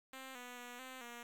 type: tone with pitch steps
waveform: 5% pulse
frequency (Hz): 263.5 / 246.2 / 244 / 259 / 238.1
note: C4 / B3 / B3 / C4 / A#3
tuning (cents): +12 / -5 / -21 / -17 / +37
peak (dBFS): -37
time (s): 0.13-1.23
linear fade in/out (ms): 2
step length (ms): 220
effects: 11-bit